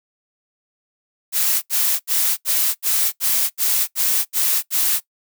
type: noise bursts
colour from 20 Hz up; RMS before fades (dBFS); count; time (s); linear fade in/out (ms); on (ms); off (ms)
blue; -18; 10; 1.32-5.004; 50; 300; 76
effects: noise-tail reverb RT60 0.1 s tail -19 dB re dry